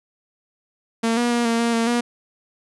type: tone with pitch steps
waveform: sawtooth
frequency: 228.1 / 240.1 / 238 / 230.6 / 233.8 / 229.3 / 239.4 Hz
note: A#3 / B3 / A#3 / A#3 / A#3 / A#3 / A#3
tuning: -37 / -49 / +36 / -19 / +5 / -28 / +46 cents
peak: -14 dBFS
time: 1.03-2.01 s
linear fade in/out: 10 ms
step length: 140 ms
effects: resampled to 24000 Hz

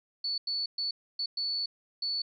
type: tone bursts at uneven times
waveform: sine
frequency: 4452 Hz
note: C#8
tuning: 7 cents sharp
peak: -29 dBFS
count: 6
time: 0.24-0.38 / 0.47-0.66 / 0.78-0.91 / 1.19-1.26 / 1.37-1.66 / 2.02-2.22 s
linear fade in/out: 5 ms
effects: none

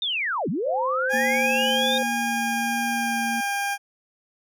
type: linear two-way sweep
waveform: sine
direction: down then up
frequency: 3714 to 143.3 to 3714 Hz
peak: -23 dBFS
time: 0.02-1.98 s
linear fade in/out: 2 ms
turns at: 0.49 s
type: tone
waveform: sine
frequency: 519 Hz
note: C5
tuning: 14 cents flat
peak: -25 dBFS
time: 0.66-2.03 s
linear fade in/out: 5 ms
type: tone with pitch glide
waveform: 20% pulse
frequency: 817 to 803 Hz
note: G#5 to G5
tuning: -29 to +41 cents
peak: -19 dBFS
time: 1.09-3.78 s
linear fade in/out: 50 ms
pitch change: -30 cents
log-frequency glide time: 1.82-3.06 s
type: tone with vibrato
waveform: sine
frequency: 233.1 Hz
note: A#3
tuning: in tune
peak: -28 dBFS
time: 1.13-3.41 s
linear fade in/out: 10 ms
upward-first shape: sine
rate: 1.3 Hz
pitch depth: 16 cents each way
effects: none

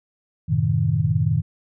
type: chord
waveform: sine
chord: F# diminished seventh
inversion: none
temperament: equal with one note detuned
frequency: 92.5 / 110 / 129.09 / 155.56 Hz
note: F#2 / A2 / C3 / Eb3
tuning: 0 / 0 / -23 / 0 cents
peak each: -25 / -22 / -24 / -21 dBFS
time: 0.48-1.42 s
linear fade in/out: 20 ms
effects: none

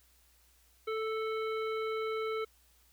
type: harmonic tone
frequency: 440 Hz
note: A4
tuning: in tune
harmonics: 1 / 3 / 5 / 7 / 9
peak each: -33 / -39 / -44 / -52 / -52 dBFS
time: 0.87-2.45 s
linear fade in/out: 10 ms
effects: added 60 Hz sine -67 dBFS peak until 2.92 s + white hiss -67 dBFS RMS until 2.92 s

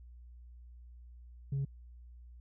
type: tone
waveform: sine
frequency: 137.7 Hz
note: C#3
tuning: 11 cents flat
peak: -29 dBFS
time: 1.52-1.65 s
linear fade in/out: 5 ms
effects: tanh soft clip ceiling -29 dBFS + added 60 Hz sine -50 dBFS peak until 2.4 s

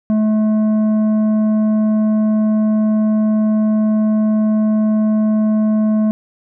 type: tone with tanh clipping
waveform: sine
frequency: 215.5 Hz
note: A3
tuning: 36 cents flat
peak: -13 dBFS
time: 0.1-6.11 s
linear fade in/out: 0 ms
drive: 8 dB
effects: none

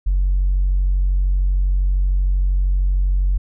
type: tone with tanh clipping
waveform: triangle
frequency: 46.44 Hz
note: F#1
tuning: 7 cents sharp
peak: -14 dBFS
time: 0.06-3.38 s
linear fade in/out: 10 ms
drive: 5 dB
effects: none

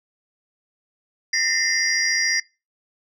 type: tone cluster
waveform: sine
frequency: 1813 / 1907 / 2075 / 4842 / 5670 Hz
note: A#6 / A#6 / C7 / D#8 / F8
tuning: -49 / +39 / -15 / -48 / +25 cents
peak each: -24 / -28 / -25 / -23 / -24 dBFS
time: 1.33-2.4 s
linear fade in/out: 5 ms
effects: noise-tail reverb RT60 0.3 s tail -26 dB re dry + tanh soft clip ceiling -9 dBFS

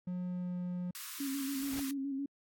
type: tone with pitch glide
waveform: triangle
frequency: 180 to 178.65 Hz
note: F#3 to F3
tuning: -47 to +40 cents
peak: -33 dBFS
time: 0.07-0.91 s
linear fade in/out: 5 ms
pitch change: -13 cents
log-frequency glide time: 0.26-0.57 s
type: high-pass noise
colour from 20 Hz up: white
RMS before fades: -44 dBFS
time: 0.95-1.91 s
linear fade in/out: 0 ms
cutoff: 1000 Hz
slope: 96 dB/octave
type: tone with vibrato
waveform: sine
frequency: 274.7 Hz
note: C#4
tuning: 16 cents flat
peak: -34 dBFS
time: 1.2-2.26 s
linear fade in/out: 5 ms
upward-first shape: square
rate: 7.1 Hz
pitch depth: 34 cents each way
type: noise with exponential growth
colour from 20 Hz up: pink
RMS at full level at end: -42 dBFS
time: 1.44-1.8 s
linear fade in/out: 2 ms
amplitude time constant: 78 ms
effects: AAC 64 kbps

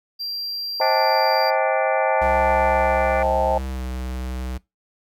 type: tone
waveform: triangle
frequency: 4735 Hz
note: D8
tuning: 13 cents sharp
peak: -25 dBFS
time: 0.19-1.51 s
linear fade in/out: 20 ms
type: chord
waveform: sine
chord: A half-diminished seventh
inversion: first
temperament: just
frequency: 528 / 633.6 / 792 / 880 Hz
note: C5 / Eb5 / G5 / A5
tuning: +16 / +31 / +18 / 0 cents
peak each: -23 dBFS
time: 0.8-3.58 s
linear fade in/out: 2 ms
type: harmonic tone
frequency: 293.1 Hz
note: D4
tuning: 3 cents flat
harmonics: 3 / 4 / 5 / 6 / 7 / 8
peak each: -29 / -30 / -31 / -32 / -32 / -33 dBFS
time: 0.81-3.23 s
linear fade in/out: 5 ms
type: tone with pitch glide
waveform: square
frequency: 66 to 63.49 Hz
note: C2 to B1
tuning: +16 to +49 cents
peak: -27 dBFS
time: 2.21-4.58 s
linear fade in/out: 10 ms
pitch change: -67 cents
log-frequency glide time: 3.64-3.85 s
effects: noise-tail reverb RT60 0.2 s tail -21 dB re dry

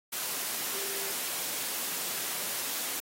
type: tone in noise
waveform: sine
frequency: 394.1 Hz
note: G4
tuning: 9 cents sharp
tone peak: -44 dBFS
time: 0.73-1.12 s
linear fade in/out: 10 ms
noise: white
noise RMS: -34 dBFS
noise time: 0.12-3 s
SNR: -13 dB
effects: high-pass 200 Hz 12 dB/octave + AAC 48 kbps

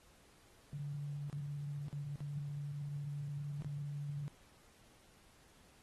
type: tone with dropouts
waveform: sine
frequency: 144.3 Hz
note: D3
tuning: 30 cents flat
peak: -39 dBFS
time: 0.73-4.28 s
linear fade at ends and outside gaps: 0 ms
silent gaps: 1.299-1.328 / 1.883-1.928 / 2.158-2.205 / 3.621-3.646 s
effects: pink hiss -66 dBFS RMS until 5.82 s + AAC 32 kbps

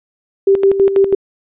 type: tone with tremolo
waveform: sine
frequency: 392 Hz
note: G4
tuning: in tune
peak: -6 dBFS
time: 0.47-1.15 s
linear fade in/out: 5 ms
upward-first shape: square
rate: 6.1 Hz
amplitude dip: 65%
effects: resampled to 8000 Hz

